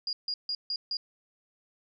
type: tone bursts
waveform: sine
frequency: 4846 Hz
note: D#8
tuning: 47 cents flat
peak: -29 dBFS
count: 5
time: 0.07-0.97 s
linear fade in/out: 2 ms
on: 60 ms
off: 150 ms
effects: none